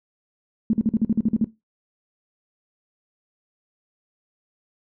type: tone bursts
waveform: sine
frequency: 221.5 Hz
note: A3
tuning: 12 cents sharp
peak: -15 dBFS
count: 10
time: 0.7-1.444 s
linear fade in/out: 2 ms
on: 33 ms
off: 46 ms
effects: noise-tail reverb RT60 0.2 s tail -17 dB re dry